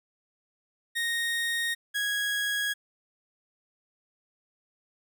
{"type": "tone pair in turn", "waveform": "30% pulse", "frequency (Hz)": [1860, 1655.8], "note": ["A#6", "G#6"], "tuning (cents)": [-4, -6], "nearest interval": "major second", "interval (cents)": 202, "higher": "first", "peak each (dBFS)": -24, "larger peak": "neither", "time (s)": [[0.95, 1.75], [1.94, 2.74]], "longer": "neither", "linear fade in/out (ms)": 20, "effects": []}